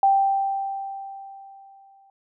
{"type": "tone with exponential decay", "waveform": "sine", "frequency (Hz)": 784, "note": "G5", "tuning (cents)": 0, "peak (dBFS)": -13, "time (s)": [0.03, 2.1], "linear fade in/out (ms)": 2, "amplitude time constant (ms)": 450, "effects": []}